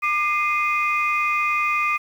sine tone cluster, 1198 / 2088 / 2479 Hz, D6 / C7 / D#7, +34 / -4 / -7 cents, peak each -21 / -25 / -22 dBFS, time 0.02-1.98 s, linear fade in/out 20 ms, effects tanh soft clip ceiling -11 dBFS + 8-bit

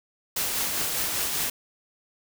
white noise with tremolo, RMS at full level -26 dBFS, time 0.36-1.5 s, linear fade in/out 5 ms, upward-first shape triangle, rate 5 Hz, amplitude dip 35%, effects none

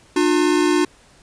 square tone pair together, 300 / 358 Hz, D4 / F4, +37 / +43 cents, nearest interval minor third, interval 306 cents, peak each -18 dBFS, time 0.16-0.85 s, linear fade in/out 5 ms, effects pink hiss -51 dBFS RMS until 1.22 s + resampled to 22050 Hz

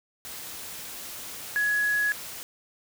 sine tone in noise, 1679 Hz, G#6, 18 cents sharp, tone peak -22 dBFS, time 1.56-2.12 s, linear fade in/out 0 ms, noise white, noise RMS -39 dBFS, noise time 0.25-2.43 s, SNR +14 dB, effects none

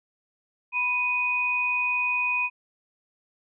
sine tone pair together, 985.2 / 2489 Hz, B5 / D#7, -5 / 0 cents, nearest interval octave + major third, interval 1605 cents, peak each -30 / -23 dBFS, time 0.72-2.5 s, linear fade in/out 50 ms, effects none

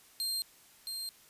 sawtooth tone with echo, 4186 Hz, C8, in tune, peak -29 dBFS, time 0.2-0.42 s, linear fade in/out 0 ms, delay 670 ms, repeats 1, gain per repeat -5 dB, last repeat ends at 1.09 s, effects white hiss -60 dBFS RMS until 1.29 s + resampled to 32000 Hz

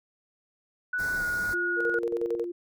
sine tone with pitch glide, 1480 to 1447.9 Hz, F#6 to F#6, 0 to -38 cents, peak -26 dBFS, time 0.93-1.99 s, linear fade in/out 5 ms, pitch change -38 cents, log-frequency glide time 1.17-1.23 s
pink band-stop noise, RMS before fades -40 dBFS, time 0.98-1.55 s, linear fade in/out 20 ms, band 2100 to 4100 Hz, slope 48 dB/octave
sine tone, 349.2 Hz, F4, in tune, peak -31 dBFS, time 1.53-2.52 s, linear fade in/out 10 ms
sine tone with tremolo, 466.2 Hz, A#4, in tune, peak -25 dBFS, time 1.76-2.46 s, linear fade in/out 50 ms, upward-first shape square, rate 11 Hz, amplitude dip 70%
effects none

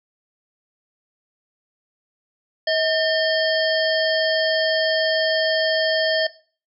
harmonic tone with a mistuned harmonic, 638 Hz, D#5, 43 cents sharp, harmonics 1 / 3 / 5 / 7 / 8, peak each -20 / -25 / -27 / -28 / -29 dBFS, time 2.67-6.27 s, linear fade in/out 5 ms, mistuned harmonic 3, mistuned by -100 cents, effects noise-tail reverb RT60 0.4 s tail -17 dB re dry

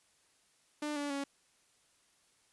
sawtooth tone with pitch steps, 298.1 / 288.4 / 279.1 Hz, D4 / D4 / C#4, +26 / -31 / +12 cents, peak -31 dBFS, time 0.82-1.24 s, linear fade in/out 5 ms, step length 140 ms, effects white hiss -70 dBFS RMS until 2.52 s + resampled to 24000 Hz

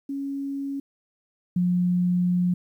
sine tone pair in turn, 277.2 / 178.47 Hz, C#4 / F3, 0 / +38 cents, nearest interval minor sixth, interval 762 cents, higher first, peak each -27 / -19 dBFS, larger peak second, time 0.09-0.8 / 1.56-2.54 s, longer second, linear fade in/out 5 ms, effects 10-bit

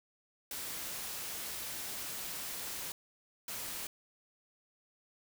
white noise bursts at uneven times, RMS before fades -41 dBFS, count 2, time 0.51-2.92 / 3.48-3.87 s, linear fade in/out 2 ms, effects none

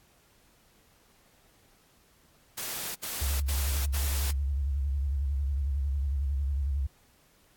white noise bursts, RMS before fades -35 dBFS, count 4, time 2.57-4.315 s, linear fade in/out 10 ms, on 380 ms, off 75 ms
sine tone with vibrato, 69.3 Hz, C#2, in tune, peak -26 dBFS, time 3.21-6.87 s, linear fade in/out 10 ms, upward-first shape square, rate 11 Hz, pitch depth 77 cents each way
effects pink hiss -63 dBFS RMS until 7.56 s + AAC 64 kbps

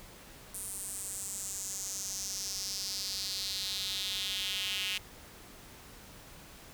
square tone with high-pass filter sweep, 98 Hz, G2, in tune, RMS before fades -37 dBFS, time 0.54-4.98 s, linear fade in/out 5 ms, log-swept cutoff 9500 to 2800 Hz, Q 3.8, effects pink hiss -52 dBFS RMS until 6.73 s

